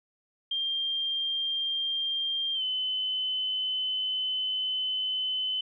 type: tone with pitch glide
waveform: sine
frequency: 3189 to 3034 Hz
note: G7 to F#7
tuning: +29 to +43 cents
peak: -27 dBFS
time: 0.51-5.61 s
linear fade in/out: 5 ms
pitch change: -86 cents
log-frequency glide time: 2.54-2.63 s
effects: none